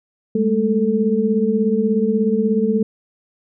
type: tone cluster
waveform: sine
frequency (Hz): 203.2 / 219.8 / 441.9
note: G#3 / A3 / A4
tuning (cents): -38 / -2 / +7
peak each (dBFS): -19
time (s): 0.35-2.83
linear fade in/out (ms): 5
effects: none